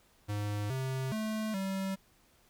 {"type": "tone with pitch steps", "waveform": "square", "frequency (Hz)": [103.6, 131.8, 217.3, 192.8], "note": ["G#2", "C3", "A3", "G3"], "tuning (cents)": [-4, 13, -21, -28], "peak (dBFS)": -33, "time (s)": [0.28, 1.96], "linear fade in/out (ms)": 20, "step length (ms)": 420, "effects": ["pink hiss -66 dBFS RMS until 2.49 s"]}